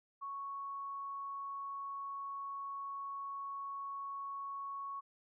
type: tone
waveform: sine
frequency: 1108.7 Hz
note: C#6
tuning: in tune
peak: -40 dBFS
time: 0.21-5.01 s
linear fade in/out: 20 ms
effects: none